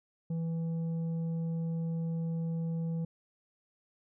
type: tone with tanh clipping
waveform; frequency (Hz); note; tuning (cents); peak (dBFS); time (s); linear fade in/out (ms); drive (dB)
triangle; 164.81; E3; 0; -32; 0.3-3.05; 5; 10
effects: none

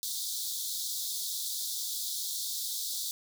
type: high-pass noise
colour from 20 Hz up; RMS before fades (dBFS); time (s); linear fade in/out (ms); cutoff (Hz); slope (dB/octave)
pink; -35; 0.03-3.11; 0; 3500; 96
effects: none

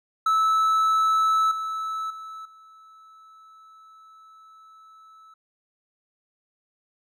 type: tone with level steps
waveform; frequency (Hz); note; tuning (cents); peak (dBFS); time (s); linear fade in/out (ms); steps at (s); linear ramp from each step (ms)
triangle; 1307; E6; -15; -16 / -25 / -34 / -46; 0.26-5.34; 5; 1.51 / 2.1 / 2.45; 5
effects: none

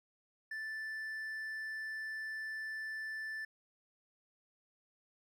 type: tone with hard clipping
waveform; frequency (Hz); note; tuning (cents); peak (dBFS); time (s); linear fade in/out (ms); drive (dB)
triangle; 1760; A6; 0; -40; 0.51-3.45; 5; 6
effects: none

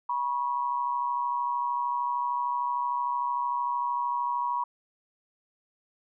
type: tone pair together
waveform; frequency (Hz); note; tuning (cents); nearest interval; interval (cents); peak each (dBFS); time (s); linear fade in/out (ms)
sine; 966.8 / 1100; B5 / C#6; -37 / -14; major second; 223; -27 / -32; 0.09-4.64; 5
effects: none

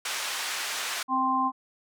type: band-pass noise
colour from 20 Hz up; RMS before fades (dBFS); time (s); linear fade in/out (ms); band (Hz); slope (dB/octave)
pink; -32; 0.05-1.03; 5; 1200 to 9000; 12
type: harmonic tone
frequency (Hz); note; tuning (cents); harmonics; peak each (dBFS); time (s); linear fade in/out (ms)
261.6; C4; 0; 1 / 3 / 4; -30 / -29 / -24; 1.08-1.52; 50
effects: none

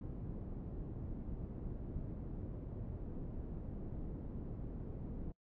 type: low-pass noise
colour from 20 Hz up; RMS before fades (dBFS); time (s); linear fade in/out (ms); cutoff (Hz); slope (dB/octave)
pink; -44; 0.01-5.32; 2; 300; 12
effects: noise-tail reverb RT60 0.1 s tail -26 dB re dry

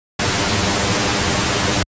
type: noise with comb filter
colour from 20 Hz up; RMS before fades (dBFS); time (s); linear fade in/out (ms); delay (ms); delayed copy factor
pink; -17; 0.19-1.83; 5; 10; +0.9
effects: high-pass 60 Hz 12 dB/octave + resampled to 16000 Hz

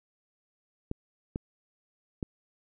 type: clicks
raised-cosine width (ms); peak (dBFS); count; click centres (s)
3; -19; 3; 0.914 / 1.359 / 2.228
effects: none

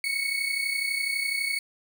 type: tone pair together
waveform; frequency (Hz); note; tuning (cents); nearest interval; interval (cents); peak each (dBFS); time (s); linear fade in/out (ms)
35% pulse; 2198 / 2230; C#7 / C#7; -15 / +10; unison; 25; -27 / -27; 0.04-1.59; 2
effects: none

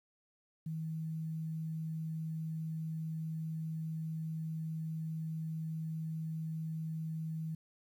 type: tone with quantisation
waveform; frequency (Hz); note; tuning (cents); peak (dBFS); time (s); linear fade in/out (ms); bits
sine; 159.8; D#3; +47; -36; 0.66-7.55; 5; 11
effects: none

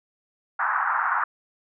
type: band-pass noise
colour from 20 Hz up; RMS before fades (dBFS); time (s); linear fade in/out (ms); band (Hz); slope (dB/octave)
white; -24; 0.59-1.24; 5; 830 to 1600; 48
effects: none

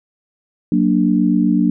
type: chord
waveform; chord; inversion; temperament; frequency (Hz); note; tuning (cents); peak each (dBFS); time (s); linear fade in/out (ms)
sine; Gb augmented; none; equal; 185 / 233.1 / 293.7; Gb3 / Bb3 / D4; 0 / 0 / 0; -16; 0.72-1.7; 2
effects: none

